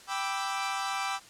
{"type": "chord", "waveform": "sawtooth", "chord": "E minor seventh", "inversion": "first", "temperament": "equal", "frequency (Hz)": [784, 987.8, 1174.7, 1318.5], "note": ["G5", "B5", "D6", "E6"], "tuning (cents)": [0, 0, 0, 0], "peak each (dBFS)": [-30, -34, -32, -33], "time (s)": [0.07, 1.2], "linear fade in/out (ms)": 50, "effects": ["white hiss -52 dBFS RMS until 1.29 s", "low-pass 8000 Hz 12 dB/octave"]}